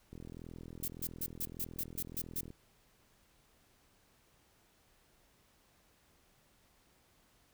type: click train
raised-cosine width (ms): 3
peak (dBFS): -35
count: 100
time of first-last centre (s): 0.13-2.504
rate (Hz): 41.7
type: noise bursts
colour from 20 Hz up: violet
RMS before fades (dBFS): -37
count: 9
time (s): 0.83-2.409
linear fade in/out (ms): 5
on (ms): 51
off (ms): 140
effects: pink hiss -69 dBFS RMS until 7.53 s